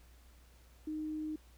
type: tone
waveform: sine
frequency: 308.7 Hz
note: D#4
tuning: 14 cents flat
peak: -36 dBFS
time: 0.87-1.36 s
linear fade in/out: 5 ms
effects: added 60 Hz sine -58 dBFS peak until 1.57 s + pink hiss -66 dBFS RMS until 1.57 s